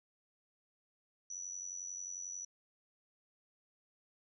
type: tone with amplitude modulation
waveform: sine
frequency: 5920 Hz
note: F#8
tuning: in tune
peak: -38 dBFS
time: 1.3-2.45 s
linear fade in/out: 5 ms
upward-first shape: sine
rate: 91.2 Hz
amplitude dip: 75%
effects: none